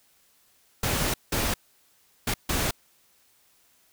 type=noise bursts at uneven times; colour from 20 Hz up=pink; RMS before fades=-26 dBFS; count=4; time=0.83-1.14 / 1.32-1.54 / 2.27-2.34 / 2.49-2.71 s; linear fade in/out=5 ms; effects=white hiss -63 dBFS RMS until 3.92 s